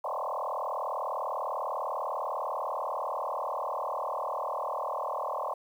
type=tone with frequency modulation; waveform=sine; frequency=830.6 Hz; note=G#5; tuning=in tune; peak=-30 dBFS; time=0.04-5.54 s; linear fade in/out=5 ms; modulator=40.1 Hz; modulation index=7.1; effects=10-bit